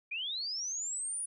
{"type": "linear sweep", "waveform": "sine", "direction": "up", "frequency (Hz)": [2349, 9840], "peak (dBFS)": -34, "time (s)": [0.11, 1.26], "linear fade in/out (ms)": 10, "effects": []}